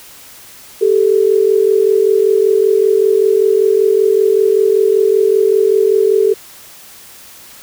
sine tone pair together, 392 / 437.2 Hz, G4 / A4, 0 / -11 cents, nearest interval major second, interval 189 cents, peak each -11 dBFS, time 0.81-6.34 s, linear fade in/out 10 ms, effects white hiss -38 dBFS RMS until 7.62 s

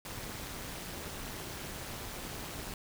pink noise with amplitude modulation, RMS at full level -39 dBFS, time 0.05-2.74 s, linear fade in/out 2 ms, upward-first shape sine, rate 210 Hz, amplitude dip 70%, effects none

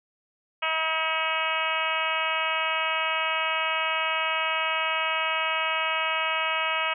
harmonic tone, 320 Hz, D#4, 49 cents sharp, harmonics 2 / 3 / 4 / 5 / 6 / 7 / 8 / 9 / 10, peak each -34 / -32 / -30 / -35 / -37 / -31 / -31 / -32 / -40 dBFS, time 0.62-6.94 s, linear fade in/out 10 ms, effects none

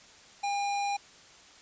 square tone, 807 Hz, G#5, 50 cents flat, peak -29 dBFS, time 0.43-0.97 s, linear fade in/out 10 ms, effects white hiss -54 dBFS RMS until 1.61 s + resampled to 16000 Hz

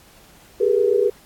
sine tone cluster, 393 / 421.1 / 481.7 Hz, G4 / G#4 / B4, +4 / +24 / -43 cents, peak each -19 dBFS, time 0.6-1.1 s, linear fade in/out 10 ms, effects pink hiss -50 dBFS RMS until 1.25 s + AAC 64 kbps

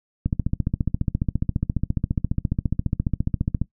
click train, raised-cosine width 5 ms, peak -9 dBFS, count 50, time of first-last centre 0.26-3.616 s, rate 14.6 Hz, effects noise-tail reverb RT60 0.1 s tail -18 dB re dry

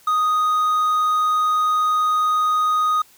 triangle tone with quantisation, 1244.5 Hz, D#6, in tune, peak -14 dBFS, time 0.07-3.02 s, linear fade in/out 5 ms, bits 7, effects white hiss -52 dBFS RMS until 3.17 s

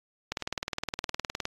click train, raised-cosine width 0.2 ms, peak -13 dBFS, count 23, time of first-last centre 0.32-1.454 s, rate 19.4 Hz, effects AAC 32 kbps

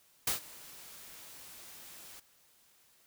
white noise with ADSR envelope, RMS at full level -29 dBFS, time 0.27-2.2 s, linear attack 5 ms, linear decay 120 ms, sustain -22 dB, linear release 7 ms, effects white hiss -66 dBFS RMS until 3.06 s

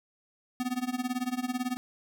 square tone with tremolo, 250.5 Hz, B3, 25 cents sharp, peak -27 dBFS, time 0.6-1.77 s, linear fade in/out 0 ms, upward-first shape sine, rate 18 Hz, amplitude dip 90%, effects none

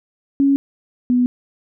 sine tone pair in turn, 277.2 / 247 Hz, C#4 / B3, 0 / 0 cents, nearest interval major second, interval 200 cents, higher first, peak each -11 / -12 dBFS, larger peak first, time 0.4-0.56 / 1.1-1.26 s, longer neither, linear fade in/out 0 ms, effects none

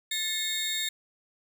30% pulse tone cluster, 1760 / 2163 / 3704 Hz, A6 / C#7 / A#7, 0 / -43 / -12 cents, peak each -35 / -33 / -27 dBFS, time 0.11-0.89 s, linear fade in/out 5 ms, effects none

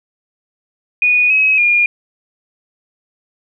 sine tone with pitch steps, 2466 / 2552 / 2421 Hz, D#7 / D#7 / D#7, -16 / +43 / -48 cents, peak -9 dBFS, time 1.02-1.86 s, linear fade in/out 2 ms, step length 280 ms, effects none

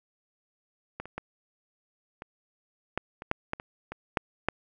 clicks, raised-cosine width 0.5 ms, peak -20 / -27 / -19 / -24 / -13 / -24 / -10 / -14 / -24 / -22 / -9 / -9 dBFS, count 12, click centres 1 / 1.056 / 1.18 / 2.221 / 2.976 / 3.221 / 3.314 / 3.534 / 3.599 / 3.92 / 4.172 / 4.486 s, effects none

